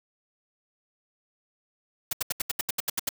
white noise bursts, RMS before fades -27 dBFS, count 11, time 2.11-3.091 s, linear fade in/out 5 ms, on 21 ms, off 75 ms, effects none

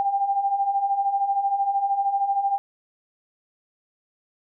sine beating tone pair, 784 / 797 Hz, G5 / G5, 0 / +28 cents, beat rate 13 Hz, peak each -27 / -21 dBFS, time 0-2.58 s, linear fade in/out 0 ms, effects none

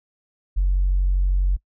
sine tone, 46.25 Hz, F#1, in tune, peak -15 dBFS, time 0.56-1.57 s, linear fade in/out 20 ms, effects noise-tail reverb RT60 0.1 s tail -23 dB re dry + tanh soft clip ceiling -12 dBFS

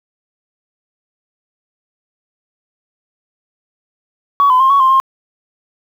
sine tone with pitch steps, 1125 / 1015 / 1061 / 1116 / 1052 / 1064 Hz, C#6 / B5 / C6 / C#6 / C6 / C6, +25 / +47 / +24 / +11 / +9 / +29 cents, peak -6 dBFS, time 4.4-5 s, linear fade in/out 0 ms, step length 100 ms, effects tanh soft clip ceiling -3 dBFS + 7-bit

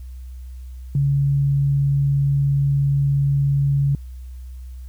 sine tone, 140 Hz, C#3, 18 cents sharp, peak -15 dBFS, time 0.95-3.95 s, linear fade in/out 2 ms, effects added 63 Hz sine -32 dBFS peak until 4.88 s + white hiss -59 dBFS RMS until 4.88 s

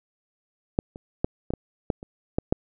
clicks, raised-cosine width 2 ms, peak -7 / -25 / -8 / -16 / -13 / -9 / -25 / -9 / -6 dBFS, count 9, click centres 0.789 / 0.959 / 1.245 / 1.505 / 1.537 / 1.902 / 2.029 / 2.385 / 2.525 s, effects none

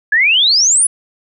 sine exponential sweep, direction up, 1661.2 to 10310 Hz, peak -8 dBFS, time 0.12-0.87 s, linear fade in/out 5 ms, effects none

